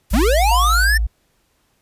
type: noise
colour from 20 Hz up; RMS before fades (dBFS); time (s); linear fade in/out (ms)
blue; -33; 0.1-0.85; 5
type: tone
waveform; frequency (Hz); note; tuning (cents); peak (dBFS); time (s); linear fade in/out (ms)
sine; 55; A1; 0; -15; 0.11-1.07; 10
type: linear sweep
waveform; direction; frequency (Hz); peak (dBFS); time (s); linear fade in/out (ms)
square; up; 176.3 to 1818; -15; 0.13-0.98; 10
type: tone with exponential decay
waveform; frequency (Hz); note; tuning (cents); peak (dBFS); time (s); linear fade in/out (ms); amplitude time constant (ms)
sine; 716; F5; +43; -18; 0.51-1.07; 5; 120
effects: pink hiss -63 dBFS RMS until 1.81 s + resampled to 32000 Hz